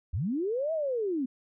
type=linear two-way sweep; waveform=sine; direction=up then down; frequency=63.6 to 659.3 to 243.5 Hz; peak=-27 dBFS; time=0.13-1.26 s; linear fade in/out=10 ms; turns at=0.73 s; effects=none